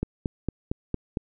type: click train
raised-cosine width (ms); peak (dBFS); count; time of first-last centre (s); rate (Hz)
3; -13; 6; 0.03-1.172; 4.38
effects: none